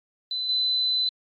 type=tone with level steps; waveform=sine; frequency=4019 Hz; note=B7; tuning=30 cents sharp; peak=-26 / -21 dBFS; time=0.31-1.09 s; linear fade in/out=2 ms; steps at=0.49 s; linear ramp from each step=2 ms; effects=AAC 32 kbps